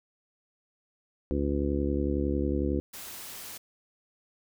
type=harmonic tone; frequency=71 Hz; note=C#2; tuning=42 cents sharp; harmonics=1 / 2 / 3 / 4 / 5 / 6 / 7; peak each=-30 / -38 / -34 / -31 / -32 / -41 / -36 dBFS; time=1.31-2.8 s; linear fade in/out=0 ms
type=noise; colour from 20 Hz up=white; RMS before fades=-42 dBFS; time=2.93-3.58 s; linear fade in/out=10 ms
effects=none